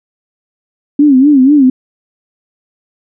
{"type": "tone with vibrato", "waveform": "sine", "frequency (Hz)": 276.4, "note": "C#4", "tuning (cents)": -5, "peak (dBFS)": -3, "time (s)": [0.99, 1.7], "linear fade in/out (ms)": 5, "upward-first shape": "sine", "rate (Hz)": 4.1, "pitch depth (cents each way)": 140, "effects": []}